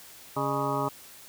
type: harmonic tone with a mistuned harmonic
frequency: 138.59 Hz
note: C#3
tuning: in tune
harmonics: 1 / 2 / 3 / 4 / 6 / 7 / 8 / 9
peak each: -34 / -34 / -34 / -34 / -34 / -34 / -34 / -34 dBFS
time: 0.36-0.89 s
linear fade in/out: 10 ms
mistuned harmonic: 4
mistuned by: +150 cents
effects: white hiss -49 dBFS RMS until 1.28 s